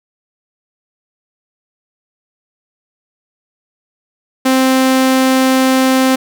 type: tone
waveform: sawtooth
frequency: 261.6 Hz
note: C4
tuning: in tune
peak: -5 dBFS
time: 4.45-6.16 s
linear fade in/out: 10 ms
effects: none